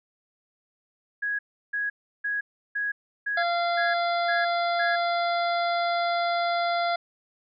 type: tone bursts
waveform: sine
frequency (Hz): 1661.2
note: G#6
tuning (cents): 0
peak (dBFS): -25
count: 8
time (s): 1.22-4.96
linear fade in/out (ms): 10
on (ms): 170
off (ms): 340
type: harmonic tone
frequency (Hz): 690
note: F5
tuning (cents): -21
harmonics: 1 / 2 / 3 / 5 / 6 / 7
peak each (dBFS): -24 / -30 / -34 / -38 / -40 / -41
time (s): 3.37-6.96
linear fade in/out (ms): 5
effects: none